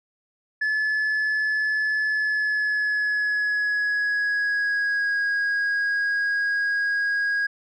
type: tone with pitch glide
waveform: sine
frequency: 1723 to 1643.3 Hz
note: A6 to G#6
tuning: -37 to -19 cents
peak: -18 dBFS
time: 0.61-7.47 s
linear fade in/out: 10 ms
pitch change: -82 cents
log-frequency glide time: 2.05-5.2 s
effects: tanh soft clip ceiling -20 dBFS